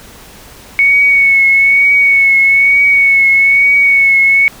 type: tone with vibrato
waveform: sine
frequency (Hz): 2217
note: C#7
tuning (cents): 0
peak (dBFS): -5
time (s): 0.79-4.48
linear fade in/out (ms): 0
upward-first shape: triangle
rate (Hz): 1.1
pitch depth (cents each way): 33
effects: pink hiss -36 dBFS RMS until 4.6 s